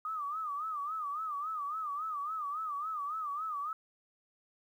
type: tone with vibrato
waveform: sine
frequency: 1216 Hz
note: D#6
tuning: 40 cents flat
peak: -34 dBFS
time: 0.05-3.73 s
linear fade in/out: 2 ms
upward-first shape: sine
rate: 3.6 Hz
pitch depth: 130 cents each way
effects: 11-bit